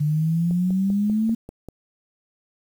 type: exponential sweep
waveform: sine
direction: up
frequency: 146.83 to 229.2 Hz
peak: -18 dBFS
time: 0-1.35 s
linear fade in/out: 10 ms
type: click train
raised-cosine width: 2 ms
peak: -23 dBFS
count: 7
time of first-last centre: 0.51-1.686 s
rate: 5.1 Hz
effects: 8-bit